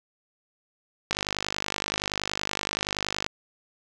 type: click train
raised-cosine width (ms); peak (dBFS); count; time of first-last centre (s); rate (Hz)
0.2; -9; 110; 1.11-3.264; 50.6
effects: none